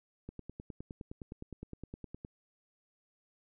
click train, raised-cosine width 3 ms, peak -30 dBFS, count 20, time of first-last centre 0.29-2.249 s, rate 9.7 Hz, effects none

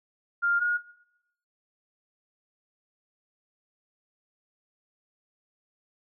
sine tone pair in turn, 1400 / 1436 Hz, F6 / F6, +4 / +48 cents, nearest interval unison, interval 44 cents, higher second, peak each -22 dBFS, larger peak neither, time 0.42-0.6 / 0.6-0.78 s, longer neither, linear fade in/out 20 ms, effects noise-tail reverb RT60 0.8 s tail -19 dB re dry

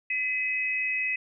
sine tone pair together, 2019 / 2544 Hz, B6 / D#7, +38 / +38 cents, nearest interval major third, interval 400 cents, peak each -30 / -27 dBFS, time 0.1-1.16 s, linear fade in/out 5 ms, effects none

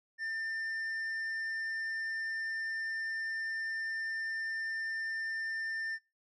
triangle tone with tanh clipping, 1795 Hz, A6, 34 cents sharp, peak -35 dBFS, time 0.18-5.99 s, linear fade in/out 50 ms, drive 9 dB, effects noise-tail reverb RT60 0.3 s tail -26 dB re dry

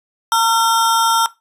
square ring-modulated tone, 1138 Hz, C#6, 45 cents sharp, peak -9 dBFS, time 0.32-1.26 s, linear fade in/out 0 ms, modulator 224 Hz, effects noise-tail reverb RT60 0.2 s tail -17 dB re dry + resampled to 32000 Hz

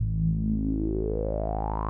sawtooth tone with low-pass filter sweep, 53.3 Hz, G#1, 46 cents sharp, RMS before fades -27 dBFS, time 0-1.89 s, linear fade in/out 0 ms, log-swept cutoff 120 to 1100 Hz, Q 8.9, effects none

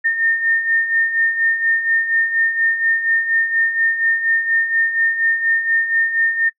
sine beating tone pair, 1818 / 1822.2 Hz, A#6 / A#6, -44 / -40 cents, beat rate 4.2 Hz, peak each -22 / -15 dBFS, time 0.04-6.5 s, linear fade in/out 20 ms, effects noise-tail reverb RT60 0.1 s tail -24 dB re dry

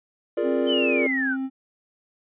triangle chord, Bb dominant seventh, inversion second, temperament equal, 349.2 / 415.3 / 466.2 / 587.3 Hz, F4 / Ab4 / Bb4 / D5, 0 / 0 / 0 / 0 cents, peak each -25 / -26 / -25 / -25 dBFS, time 0.37-1.07 s, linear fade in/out 5 ms
triangle tone with pitch glide, 266.8 to 265.3 Hz, C4 to C4, +34 to +24 cents, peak -23 dBFS, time 0.42-1.5 s, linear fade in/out 50 ms, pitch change -10 cents, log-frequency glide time 0.57-1.34 s
sine linear sweep, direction down, 3129 to 1396.9 Hz, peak -23 dBFS, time 0.66-1.37 s, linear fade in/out 50 ms
effects resampled to 8000 Hz

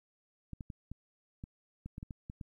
clicks, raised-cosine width 5 ms, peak -30 dBFS, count 11, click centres 0.533 / 0.608 / 0.702 / 0.916 / 1.439 / 1.86 / 1.981 / 2.029 / 2.108 / 2.299 / 2.412 s, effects 12-bit

